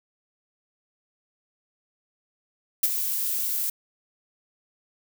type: noise with ADSR envelope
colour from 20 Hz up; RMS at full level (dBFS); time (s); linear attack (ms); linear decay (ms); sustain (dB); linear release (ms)
violet; -18; 2.83-3.7; 4; 38; -9; 4
effects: none